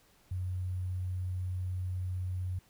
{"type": "tone with sample-and-hold", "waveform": "sine", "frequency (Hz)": 91.6, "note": "F#2", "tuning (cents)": -17, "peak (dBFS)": -32, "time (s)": [0.31, 2.59], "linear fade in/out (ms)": 5, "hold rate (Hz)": 11025, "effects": ["pink hiss -65 dBFS RMS until 2.69 s"]}